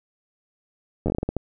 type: slowing click train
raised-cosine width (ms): 2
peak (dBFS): -11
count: 10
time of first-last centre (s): 1.06-1.367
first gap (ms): 10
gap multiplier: 1.29
effects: none